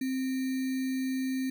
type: tone with sample-and-hold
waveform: sine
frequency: 261.6 Hz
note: C4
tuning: in tune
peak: -28 dBFS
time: 0.01-1.5 s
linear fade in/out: 5 ms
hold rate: 2100 Hz
effects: none